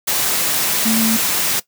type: tone in noise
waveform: sine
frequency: 223.4 Hz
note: A3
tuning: 27 cents sharp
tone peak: -15 dBFS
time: 0.85-1.17 s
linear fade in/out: 10 ms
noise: white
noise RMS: -18 dBFS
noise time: 0.07-1.6 s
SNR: 0 dB
effects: noise-tail reverb RT60 0.1 s tail -17 dB re dry + high-pass 100 Hz 12 dB/octave